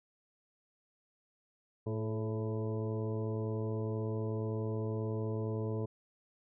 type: harmonic tone with a mistuned harmonic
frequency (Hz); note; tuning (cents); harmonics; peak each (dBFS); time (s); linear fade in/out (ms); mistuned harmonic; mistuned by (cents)
110.5; A2; +8; 1 / 2 / 3 / 4 / 5 / 6 / 8 / 9; -35 / -42 / -43 / -39 / -47 / -50 / -56 / -52; 1.86-5.86; 10; 4; -34
effects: none